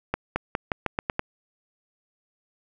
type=accelerating click train; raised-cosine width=0.5 ms; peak=-9 dBFS; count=8; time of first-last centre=0.14-1.194 s; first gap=220 ms; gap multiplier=0.87; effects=none